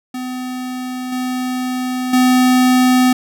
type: tone with level steps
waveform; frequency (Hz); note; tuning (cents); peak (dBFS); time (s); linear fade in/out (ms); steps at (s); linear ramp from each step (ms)
square; 253.3; B3; +44; -23 / -19 / -10; 0.14-3.13; 5; 1.12 / 2.13; 5
effects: none